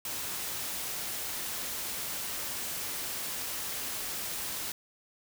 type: noise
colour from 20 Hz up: white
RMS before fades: -36 dBFS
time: 0.05-4.72 s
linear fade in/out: 2 ms
effects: none